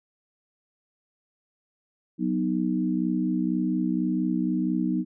sine chord, B major, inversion second, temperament equal, 185 / 246.9 / 311.1 Hz, F#3 / B3 / D#4, 0 / 0 / 0 cents, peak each -27 dBFS, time 2.18-5.05 s, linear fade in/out 50 ms, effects none

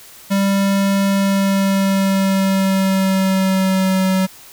square tone with pitch glide, 196.8 to 188.78 Hz, G3 to F#3, +7 to +35 cents, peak -14 dBFS, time 0.3-4.27 s, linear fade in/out 20 ms, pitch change -72 cents, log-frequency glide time 1.09-4.06 s, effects white hiss -41 dBFS RMS until 4.52 s

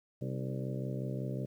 harmonic tone with a mistuned harmonic, 65.41 Hz, C2, in tune, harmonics 2 / 3 / 4 / 5 / 6 / 7 / 8 / 9, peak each -36 / -41 / -46 / -46 / -46 / -48 / -48 / -47 dBFS, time 0.21-1.46 s, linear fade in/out 10 ms, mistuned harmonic 5, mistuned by -60 cents, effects 11-bit

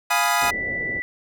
25% pulse chord, F half-diminished seventh, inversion none, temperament equal, 698.5 / 830.6 / 987.8 / 1244.5 Hz, F5 / Ab5 / Cb6 / Eb6, 0 / 0 / 0 / 0 cents, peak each -20 dBFS, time 0.1-0.51 s, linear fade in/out 10 ms
sine tone, 1975.5 Hz, B6, in tune, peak -24 dBFS, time 0.28-1.02 s, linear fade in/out 0 ms
white low-pass noise, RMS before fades -35 dBFS, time 0.41-1.01 s, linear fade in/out 20 ms, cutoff 650 Hz, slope 48 dB/octave
effects none

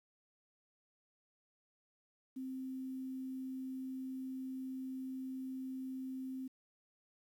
sine tone with quantisation, 261.6 Hz, C4, in tune, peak -40 dBFS, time 2.36-6.48 s, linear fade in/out 10 ms, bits 11, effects none

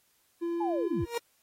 triangle tone, 340 Hz, F4, 46 cents flat, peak -27 dBFS, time 0.41-1.06 s, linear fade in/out 20 ms
sine linear sweep, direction down, 886 to 49 Hz, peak -30 dBFS, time 0.6-1.05 s, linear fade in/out 10 ms
30% pulse tone with exponential growth, 470.8 Hz, A#4, 17 cents sharp, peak -24 dBFS, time 0.99-1.18 s, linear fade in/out 5 ms, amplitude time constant 41 ms
effects white hiss -69 dBFS RMS until 1.42 s + AAC 48 kbps

